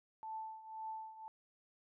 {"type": "tone with tremolo", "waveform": "sine", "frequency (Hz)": 880, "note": "A5", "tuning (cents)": 0, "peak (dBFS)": -40, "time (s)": [0.23, 1.28], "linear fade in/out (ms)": 0, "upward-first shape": "triangle", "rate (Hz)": 1.9, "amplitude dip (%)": 80, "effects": []}